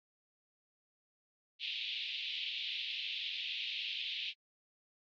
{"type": "band-pass noise", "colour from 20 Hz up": "white", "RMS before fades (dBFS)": -40, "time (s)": [1.59, 4.34], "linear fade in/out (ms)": 50, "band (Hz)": [2500, 3800], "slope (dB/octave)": 48, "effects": ["AAC 48 kbps"]}